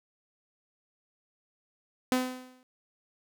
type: tone with exponential decay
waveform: sawtooth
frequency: 254.5 Hz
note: C4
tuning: 48 cents flat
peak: -18 dBFS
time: 2.12-2.63 s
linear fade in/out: 1 ms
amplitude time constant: 110 ms
effects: none